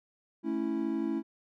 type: chord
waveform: triangle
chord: A major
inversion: none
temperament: equal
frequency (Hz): 220 / 277.2 / 329.6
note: A3 / C#4 / E4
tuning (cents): 0 / 0 / 0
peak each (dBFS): -33 / -32 / -30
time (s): 0.43-1.23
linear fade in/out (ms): 50
effects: none